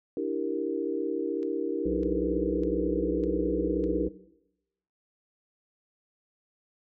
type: chord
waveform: sine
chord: E half-diminished seventh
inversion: third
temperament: equal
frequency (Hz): 293.7 / 329.6 / 392 / 466.2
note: D4 / E4 / G4 / Bb4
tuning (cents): 0 / 0 / 0 / 0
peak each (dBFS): -33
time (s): 0.17-4.07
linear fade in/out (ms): 2
type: click train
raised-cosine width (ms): 0.2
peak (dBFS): -35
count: 5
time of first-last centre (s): 1.43-3.84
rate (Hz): 1.66
type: harmonic tone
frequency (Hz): 62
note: B1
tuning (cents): +7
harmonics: 1 / 3 / 5 / 7 / 8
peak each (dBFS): -35 / -34 / -34 / -37 / -34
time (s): 1.85-4.09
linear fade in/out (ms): 10
effects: noise-tail reverb RT60 0.9 s tail -18 dB re dry